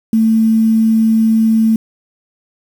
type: tone with quantisation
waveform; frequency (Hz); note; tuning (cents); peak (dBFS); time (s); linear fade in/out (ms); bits
sine; 222.7; A3; +21; -8; 0.13-1.76; 2; 6
effects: none